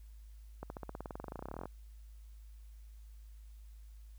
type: accelerating click train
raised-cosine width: 1 ms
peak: -28 dBFS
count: 26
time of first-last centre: 0.63-1.656 s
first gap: 71 ms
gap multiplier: 0.95
effects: added 53 Hz sine -50 dBFS peak until 4.18 s + white hiss -72 dBFS RMS until 4.18 s